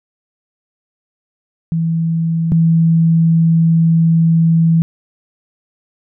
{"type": "tone pair in turn", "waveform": "sine", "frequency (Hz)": [164.4, 164.4], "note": ["E3", "E3"], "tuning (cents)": [-4, -4], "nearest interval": "unison", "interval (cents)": 0, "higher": "neither", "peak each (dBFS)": [-13, -8], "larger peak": "second", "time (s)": [[1.72, 2.52], [2.52, 4.82]], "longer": "second", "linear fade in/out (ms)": 0, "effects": []}